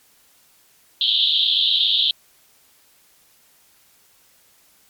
pink band-pass noise, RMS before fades -18 dBFS, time 1.01-2.11 s, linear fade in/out 2 ms, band 3100 to 4000 Hz, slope 96 dB/octave, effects white hiss -56 dBFS RMS until 4.89 s + MP3 96 kbps

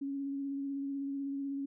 sine tone with vibrato, 277.2 Hz, C#4, in tune, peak -34 dBFS, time 0.01-1.66 s, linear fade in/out 10 ms, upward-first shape sine, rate 16 Hz, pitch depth 18 cents each way, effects none

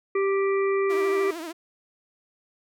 harmonic tone, 392 Hz, G4, in tune, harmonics 1 / 3 / 5 / 6, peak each -21 / -31 / -35 / -37 dBFS, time 0.15-1.31 s, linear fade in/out 5 ms
sawtooth tone with vibrato, 329.6 Hz, E4, in tune, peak -29 dBFS, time 0.89-1.53 s, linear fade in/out 20 ms, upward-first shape triangle, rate 13 Hz, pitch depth 130 cents each way
effects none

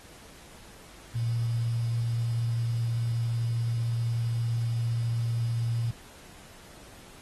sine tone with quantisation, 116.54 Hz, A#2, in tune, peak -25 dBFS, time 1.15-5.91 s, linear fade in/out 5 ms, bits 8, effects pink hiss -51 dBFS RMS until 7.21 s + AAC 32 kbps

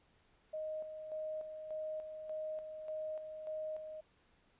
sine tone with tremolo, 622.3 Hz, D#5, in tune, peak -38 dBFS, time 0.53-4.01 s, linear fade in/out 10 ms, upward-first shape square, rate 1.7 Hz, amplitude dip 50%, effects pink hiss -71 dBFS RMS until 4.59 s + resampled to 8000 Hz

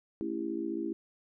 sine chord, A dominant seventh, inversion none, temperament just, 220 / 275 / 330 / 396 Hz, A3 / C#4 / E4 / G4, 0 / -14 / +2 / +18 cents, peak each -40 / -39 / -34 / -40 dBFS, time 0.21-0.93 s, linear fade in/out 0 ms, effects none

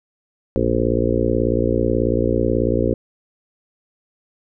harmonic tone, 58.27 Hz, A#1, in tune, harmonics 1 / 2 / 4 / 5 / 6 / 7 / 8 / 9, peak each -24 / -24 / -24 / -24 / -24 / -24 / -24 / -24 dBFS, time 0.56-2.94 s, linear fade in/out 0 ms, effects none

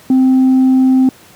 sine tone with tanh clipping, 260.5 Hz, C4, 7 cents flat, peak -7 dBFS, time 0.1-1.09 s, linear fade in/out 2 ms, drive 1 dB, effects pink hiss -42 dBFS RMS until 1.35 s + high-pass 100 Hz 12 dB/octave

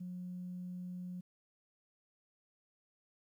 sine tone, 180 Hz, F#3, 47 cents flat, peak -40 dBFS, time 0-1.21 s, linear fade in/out 10 ms, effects tanh soft clip ceiling -36 dBFS + 12-bit

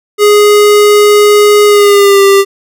square tone with pitch glide, 415.2 to 394.9 Hz, G#4 to G4, 0 to +13 cents, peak -3 dBFS, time 0.18-2.45 s, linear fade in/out 50 ms, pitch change -87 cents, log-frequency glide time 1.66-2.22 s, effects none

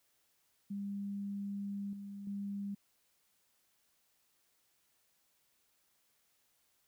sine tone with level steps, 200.4 Hz, G3, 38 cents sharp, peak -37 / -43 / -37 dBFS, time 0.7-2.75 s, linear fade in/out 10 ms, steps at 1.93 / 2.27 s, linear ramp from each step 2 ms, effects white hiss -75 dBFS RMS until 6.87 s

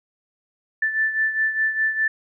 sine beating tone pair, 1760 / 1764.9 Hz, A6 / A6, 0 / +5 cents, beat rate 4.9 Hz, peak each -20 / -26 dBFS, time 0.82-2.08 s, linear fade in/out 5 ms, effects none

